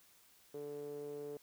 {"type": "tone with band-pass filter", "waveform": "sawtooth", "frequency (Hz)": 145.7, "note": "D3", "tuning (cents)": -13, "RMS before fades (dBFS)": -45, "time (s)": [0.54, 1.37], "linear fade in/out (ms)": 2, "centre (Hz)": 430, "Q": 6.2, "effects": ["white hiss -66 dBFS RMS until 1.42 s"]}